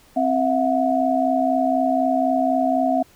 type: tone cluster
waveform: sine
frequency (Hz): 263 / 661 / 725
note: C4 / E5 / F#5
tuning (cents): +9 / +5 / -35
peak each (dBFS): -21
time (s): 0.16-3.03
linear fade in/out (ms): 10
effects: pink hiss -53 dBFS RMS until 3.15 s